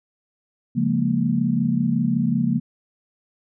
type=chord; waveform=sine; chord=Bb minor seventh; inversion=first; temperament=equal; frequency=138.59 / 174.61 / 207.7 / 233.1 Hz; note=Db3 / F3 / Ab3 / Bb3; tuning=0 / 0 / 0 / 0 cents; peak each=-25 / -24 / -25 / -21 dBFS; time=0.75-2.6 s; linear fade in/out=20 ms; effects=none